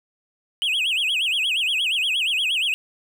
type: tone with vibrato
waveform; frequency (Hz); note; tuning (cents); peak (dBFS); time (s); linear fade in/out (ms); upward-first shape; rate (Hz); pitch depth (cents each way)
triangle; 2885; F#7; -44; -18; 0.62-2.74; 0; sine; 8.5; 260
effects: none